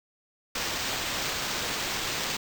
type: noise with sample-and-hold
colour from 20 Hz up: blue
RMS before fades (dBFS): -31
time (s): 0.55-2.37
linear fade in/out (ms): 5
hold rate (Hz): 11025
effects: none